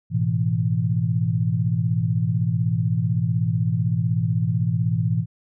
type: chord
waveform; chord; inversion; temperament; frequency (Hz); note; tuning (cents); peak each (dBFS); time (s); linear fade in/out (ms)
sine; A suspended second; none; equal with one note detuned; 107.55 / 123.47 / 164.81; A2 / B2 / E3; -39 / 0 / 0; -23; 0.1-5.26; 50
effects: none